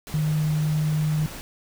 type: tone in noise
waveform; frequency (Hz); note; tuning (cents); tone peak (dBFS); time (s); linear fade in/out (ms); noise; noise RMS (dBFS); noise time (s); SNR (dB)
sine; 153.5; D#3; -23; -20; 0.14-1.26; 0; pink; -38; 0.07-1.41; +15
effects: none

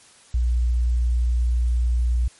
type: tone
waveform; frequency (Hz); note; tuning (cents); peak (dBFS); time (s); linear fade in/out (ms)
sine; 60; B1; -49; -17; 0.34-2.28; 5
effects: white hiss -51 dBFS RMS until 2.39 s + MP3 48 kbps

